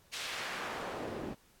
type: noise with band-pass filter sweep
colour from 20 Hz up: pink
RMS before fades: -40 dBFS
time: 0.12-1.35 s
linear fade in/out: 20 ms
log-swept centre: 4000 to 260 Hz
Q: 1
effects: pink hiss -65 dBFS RMS until 1.6 s + AAC 64 kbps